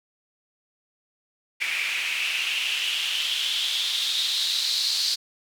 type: noise with band-pass filter sweep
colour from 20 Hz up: white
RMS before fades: -26 dBFS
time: 1.6-5.16 s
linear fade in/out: 20 ms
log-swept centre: 2300 to 4400 Hz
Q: 5.3
effects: none